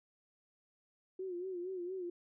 sine tone with vibrato, 364 Hz, F#4, 28 cents flat, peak -38 dBFS, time 1.19-2.1 s, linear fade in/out 5 ms, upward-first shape sine, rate 4.3 Hz, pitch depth 83 cents each way, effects none

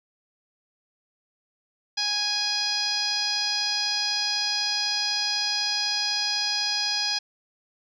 10% pulse tone with low-pass filter, 828 Hz, G#5, 5 cents flat, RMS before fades -26 dBFS, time 1.97-7.19 s, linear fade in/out 10 ms, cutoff 5100 Hz, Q 6.5, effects none

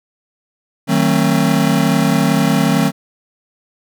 square chord, D# diminished seventh, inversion none, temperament just, 155.56 / 186.68 / 224 / 268.8 Hz, D#3 / F#3 / A3 / C4, 0 / +16 / +31 / +47 cents, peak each -18 dBFS, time 0.87-2.92 s, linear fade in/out 50 ms, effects none

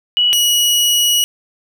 sine / sawtooth tone pair in turn, 2934 / 2915 Hz, F#7 / F#7, -15 / -26 cents, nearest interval unison, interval 11 cents, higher first, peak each -10 / -8 dBFS, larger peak second, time 0.17-0.33 / 0.33-1.24 s, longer second, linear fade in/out 0 ms, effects 8-bit

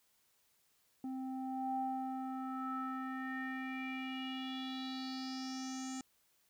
square tone with low-pass filter sweep, 261.6 Hz, C4, in tune, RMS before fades -41 dBFS, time 1.04-6.01 s, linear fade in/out 2 ms, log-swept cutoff 540 to 7200 Hz, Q 6.1, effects white hiss -74 dBFS RMS until 6.49 s

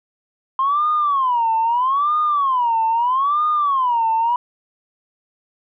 sine tone with vibrato, 1046.5 Hz, C6, in tune, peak -14 dBFS, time 0.59-4.36 s, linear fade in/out 2 ms, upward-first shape sine, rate 0.78 Hz, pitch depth 270 cents each way, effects tanh soft clip ceiling -10 dBFS

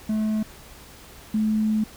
triangle / sine tone pair in turn, 216.1 / 216.1 Hz, A3 / A3, -31 / -31 cents, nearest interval unison, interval 0 cents, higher neither, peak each -19 dBFS, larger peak neither, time 0.09-0.43 / 1.34-1.84 s, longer second, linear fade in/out 5 ms, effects added 60 Hz sine -52 dBFS peak until 1.96 s + pink hiss -46 dBFS RMS until 1.96 s

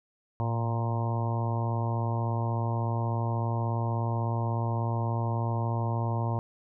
harmonic tone with a mistuned harmonic, 116.54 Hz, A#2, in tune, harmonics 1 / 2 / 3 / 4 / 5 / 6 / 7 / 8 / 9, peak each -27 / -38 / -40 / -43 / -40 / -40 / -42 / -37 / -42 dBFS, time 0.4-6.39 s, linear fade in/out 0 ms, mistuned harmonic 1, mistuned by -54 cents, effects none

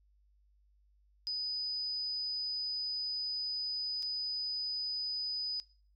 sine tone with dropouts, 4985 Hz, D#8, 2 cents sharp, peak -33 dBFS, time 1.27-5.6 s, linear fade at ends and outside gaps 0 ms, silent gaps 4.024-4.029 s, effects noise-tail reverb RT60 0.5 s tail -22 dB re dry + added 50 Hz sine -65 dBFS peak until 5.95 s

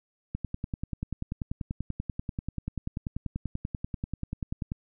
click train, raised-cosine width 5 ms, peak -19 dBFS, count 46, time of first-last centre 0.35-4.719 s, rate 10.3 Hz, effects none

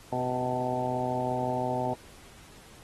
harmonic tone with a mistuned harmonic, 125.9 Hz, B2, 34 cents sharp, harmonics 1 / 2 / 3 / 4 / 5 / 6 / 7, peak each -36 / -35 / -37 / -38 / -33 / -34 / -34 dBFS, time 0.12-1.94 s, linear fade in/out 5 ms, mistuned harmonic 4, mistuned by -18 cents, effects pink hiss -53 dBFS RMS until 2.83 s + AAC 32 kbps

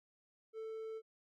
triangle tone, 442.7 Hz, A4, 11 cents sharp, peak -40 dBFS, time 0.53-1.02 s, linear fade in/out 50 ms, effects none

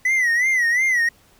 triangle tone with vibrato, 1975.5 Hz, B6, in tune, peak -14 dBFS, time 0.05-1.09 s, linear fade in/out 5 ms, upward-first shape sine, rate 2.8 Hz, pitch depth 120 cents each way, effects pink hiss -55 dBFS RMS until 1.39 s

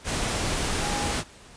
sine tone in noise, 821 Hz, G#5, 20 cents flat, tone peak -32 dBFS, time 0.79-1.16 s, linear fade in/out 50 ms, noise pink, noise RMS -27 dBFS, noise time 0.04-1.24 s, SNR -8 dB, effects pink hiss -49 dBFS RMS until 1.56 s + resampled to 22050 Hz

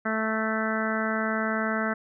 harmonic tone, 219.8 Hz, A3, 2 cents flat, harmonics 1 / 2 / 3 / 4 / 5 / 6 / 7 / 8 / 9, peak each -29 / -35 / -32 / -39 / -38 / -32 / -32 / -36 / -37 dBFS, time 0.05-1.94 s, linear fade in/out 10 ms, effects none

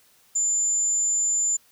sine tone, 7120 Hz, A8, 20 cents sharp, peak -20 dBFS, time 0.35-1.57 s, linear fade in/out 10 ms, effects white hiss -59 dBFS RMS until 1.71 s

